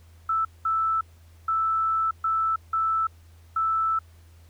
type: tone bursts at uneven times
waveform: sine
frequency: 1318.5 Hz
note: E6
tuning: in tune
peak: -21 dBFS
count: 6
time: 0.29-0.45 / 0.65-1.01 / 1.48-2.11 / 2.24-2.56 / 2.73-3.07 / 3.56-3.99 s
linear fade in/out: 5 ms
effects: added 83 Hz sine -49 dBFS peak until 4.49 s + pink hiss -61 dBFS RMS until 4.49 s